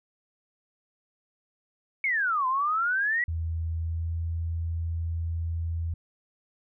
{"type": "exponential two-way sweep", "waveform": "sine", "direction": "down then up", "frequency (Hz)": [2246, 1008, 1966], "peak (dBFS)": -23, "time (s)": [2.04, 3.24], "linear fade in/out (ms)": 2, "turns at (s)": 2.47}
{"type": "tone with pitch glide", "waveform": "sine", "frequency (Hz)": [82, 83.05], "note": ["E2", "E2"], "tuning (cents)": [-9, 13], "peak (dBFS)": -27, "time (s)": [3.28, 5.94], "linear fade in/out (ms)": 5, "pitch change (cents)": 22, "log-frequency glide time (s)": [3.79, 4.12]}
{"effects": []}